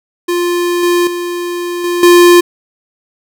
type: tone with level steps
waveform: square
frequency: 350 Hz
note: F4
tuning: 4 cents sharp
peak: -12 / -9 / -17 / -13 / -3 dBFS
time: 0.28-2.41 s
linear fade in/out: 10 ms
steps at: 0.83 / 1.07 / 1.84 / 2.03 s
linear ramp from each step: 2 ms
effects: none